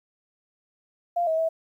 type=tone with pitch steps; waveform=sine; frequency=695 / 641 / 650 Hz; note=F5 / E5 / E5; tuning=-9 / -49 / -24 cents; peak=-21 dBFS; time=1.16-1.49 s; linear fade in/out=10 ms; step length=110 ms; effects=10-bit